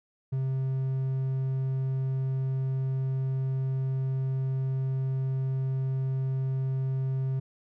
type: tone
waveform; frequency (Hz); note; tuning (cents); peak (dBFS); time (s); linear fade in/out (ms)
triangle; 132.6; C3; +23; -24; 0.32-7.4; 10
effects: none